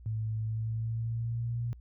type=tone with pitch glide; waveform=sine; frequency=109.9 to 118.47 Hz; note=A2 to A#2; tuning=-2 to +28 cents; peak=-30 dBFS; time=0.06-1.73 s; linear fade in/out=0 ms; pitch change=+130 cents; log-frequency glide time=0.42-1.61 s; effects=added 60 Hz sine -48 dBFS peak until 1.8 s